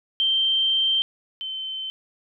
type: tone pair in turn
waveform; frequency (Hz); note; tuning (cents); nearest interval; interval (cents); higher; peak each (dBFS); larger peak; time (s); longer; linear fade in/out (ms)
sine; 3136 / 3082; G7 / G7; 0 / -30; unison; 30; first; -18 / -28; first; 0.2-1.02 / 1.41-1.9; first; 0
effects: none